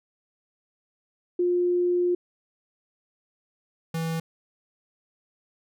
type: tone pair in turn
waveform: sine / square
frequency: 354.4 / 163.43 Hz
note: F4 / E3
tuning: +25 / -15 cents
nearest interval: octave + minor second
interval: 1340 cents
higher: first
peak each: -20 / -27 dBFS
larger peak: first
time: 1.39-2.15 / 3.94-4.2 s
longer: first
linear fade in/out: 5 ms
effects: none